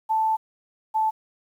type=tone pair in turn; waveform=sine; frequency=880 / 874.9 Hz; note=A5 / A5; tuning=0 / -10 cents; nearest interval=unison; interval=10 cents; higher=first; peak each=-19 dBFS; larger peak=neither; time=0.09-0.37 / 0.94-1.11 s; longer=first; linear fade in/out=20 ms; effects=9-bit